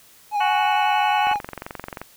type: tone with vibrato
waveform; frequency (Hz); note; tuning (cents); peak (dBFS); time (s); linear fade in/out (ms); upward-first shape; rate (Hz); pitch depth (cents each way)
triangle; 830.6; G#5; 0; -17; 0.31-1.4; 50; sine; 11; 34
type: harmonic tone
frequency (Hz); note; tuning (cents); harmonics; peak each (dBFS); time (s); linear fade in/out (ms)
370; F#4; 0; 2 / 3 / 4 / 5 / 6 / 7 / 8; -24 / -28 / -28 / -36 / -32 / -30 / -31; 0.4-1.34; 10
type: click train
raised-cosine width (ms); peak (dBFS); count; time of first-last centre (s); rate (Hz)
0.5; -16; 18; 1.27-2.016; 22.8
effects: white hiss -51 dBFS RMS until 2.16 s